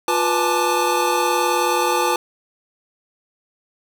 square tone cluster, 353.5 / 491.7 / 848 / 887 / 1185 Hz, F4 / B4 / G#5 / A5 / D6, +21 / -8 / +36 / +14 / +15 cents, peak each -24 dBFS, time 0.08-2.16 s, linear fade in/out 2 ms, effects none

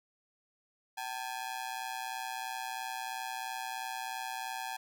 sawtooth ring-modulated tone, 830.6 Hz, G#5, in tune, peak -30 dBFS, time 0.97-4.77 s, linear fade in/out 10 ms, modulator 61.5 Hz, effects none

